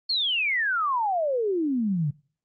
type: exponential sweep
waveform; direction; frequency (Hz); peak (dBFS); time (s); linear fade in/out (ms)
sine; down; 4435 to 138.59; -22; 0.09-2.11; 10
effects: noise-tail reverb RT60 0.4 s tail -23 dB re dry + Opus 48 kbps